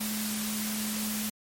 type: tone in noise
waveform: sine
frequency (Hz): 213.7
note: G#3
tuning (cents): +50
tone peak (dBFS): -32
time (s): 0-1.3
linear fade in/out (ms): 10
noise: white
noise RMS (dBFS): -34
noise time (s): 0-1.3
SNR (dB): -1
effects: MP3 64 kbps